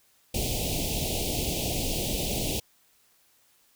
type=band-stop noise; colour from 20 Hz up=pink; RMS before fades=-29 dBFS; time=0.34-2.6 s; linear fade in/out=5 ms; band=760 to 2500 Hz; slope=48 dB/octave; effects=white hiss -64 dBFS RMS until 3.75 s